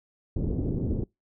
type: low-pass noise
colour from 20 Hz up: pink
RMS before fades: -28 dBFS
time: 0.36-1.04 s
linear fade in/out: 5 ms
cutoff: 390 Hz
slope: 24 dB/octave
effects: noise-tail reverb RT60 0.2 s tail -26 dB re dry